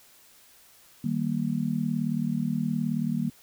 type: chord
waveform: sine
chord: Eb major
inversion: none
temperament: just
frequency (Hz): 155.56 / 194.45 / 233.3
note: Eb3 / G3 / Bb3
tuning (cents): 0 / -14 / +2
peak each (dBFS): -30 / -30 / -28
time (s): 1.04-3.3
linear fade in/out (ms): 5
effects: white hiss -56 dBFS RMS until 3.42 s